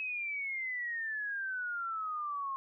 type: exponential sweep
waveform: sine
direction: down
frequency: 2571 to 1070 Hz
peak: -34 dBFS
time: 0-2.56 s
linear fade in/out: 0 ms
effects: none